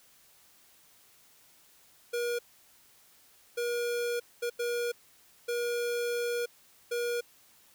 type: tone bursts at uneven times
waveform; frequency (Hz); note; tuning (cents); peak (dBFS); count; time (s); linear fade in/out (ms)
square; 478; A#4; +43; -30; 6; 2.13-2.39 / 3.57-4.2 / 4.42-4.5 / 4.59-4.92 / 5.48-6.46 / 6.91-7.21; 10
effects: white hiss -61 dBFS RMS until 7.74 s